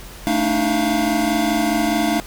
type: tone cluster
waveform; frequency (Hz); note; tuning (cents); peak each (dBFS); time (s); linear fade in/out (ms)
square; 220.1 / 290.5 / 315.3 / 694; A3 / D4 / D#4 / F5; +1 / -19 / +23 / -11; -23; 0.27-2.2; 0
effects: added 43 Hz sine -38 dBFS peak until 2.26 s + pink hiss -39 dBFS RMS until 2.26 s